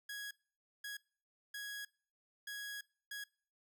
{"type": "tone bursts at uneven times", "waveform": "sawtooth", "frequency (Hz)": 1661.2, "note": "G#6", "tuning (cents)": 0, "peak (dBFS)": -39, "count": 5, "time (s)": [[0.09, 0.31], [0.84, 0.97], [1.54, 1.85], [2.47, 2.81], [3.11, 3.24]], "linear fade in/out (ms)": 5, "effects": ["noise-tail reverb RT60 0.5 s tail -25 dB re dry"]}